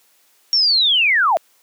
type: linear sweep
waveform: sine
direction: down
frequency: 5588 to 602 Hz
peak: -12 dBFS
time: 0.53-1.37 s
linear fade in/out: 0 ms
effects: white hiss -57 dBFS RMS until 1.62 s + high-pass 300 Hz 12 dB/octave